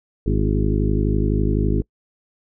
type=harmonic tone with a mistuned harmonic; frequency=51.91 Hz; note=G#1; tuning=in tune; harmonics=1 / 2 / 3 / 4 / 5 / 6 / 7 / 8; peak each=-20 / -23 / -25 / -26 / -27 / -28 / -28 / -29 dBFS; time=0.26-1.82 s; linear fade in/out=5 ms; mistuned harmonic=6; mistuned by=+42 cents; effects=noise-tail reverb RT60 0.1 s tail -26 dB re dry